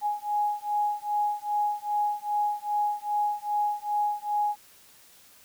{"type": "beating tone pair", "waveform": "sine", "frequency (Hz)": [830.6, 833.1], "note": ["G#5", "G#5"], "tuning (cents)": [0, 5], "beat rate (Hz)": 2.5, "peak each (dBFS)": -28, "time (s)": [0.01, 4.56], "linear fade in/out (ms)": 50, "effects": ["white hiss -55 dBFS RMS until 5.44 s"]}